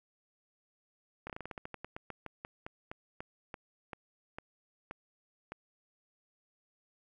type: slowing click train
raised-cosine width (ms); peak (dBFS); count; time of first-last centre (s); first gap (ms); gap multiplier
0.5; -26; 23; 1.27-5.52; 27; 1.16
effects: 11-bit